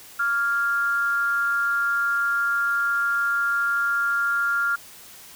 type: tone with amplitude modulation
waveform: sine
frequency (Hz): 1396.9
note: F6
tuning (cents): 0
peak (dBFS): -17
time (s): 0.19-4.76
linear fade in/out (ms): 10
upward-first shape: sine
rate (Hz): 254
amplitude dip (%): 60
effects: white hiss -45 dBFS RMS until 5.35 s